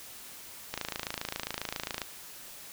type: click train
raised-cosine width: 0.2 ms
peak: -15 dBFS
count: 36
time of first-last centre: 0.74-2.017 s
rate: 27.4 Hz
effects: white hiss -47 dBFS RMS until 2.72 s